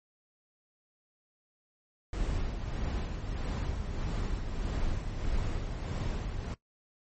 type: noise with tremolo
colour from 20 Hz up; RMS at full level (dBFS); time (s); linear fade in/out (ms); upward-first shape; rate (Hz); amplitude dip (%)
brown; -31; 2.13-6.54; 2; sine; 1.6; 45
effects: noise-tail reverb RT60 0.1 s tail -17 dB re dry + MP3 32 kbps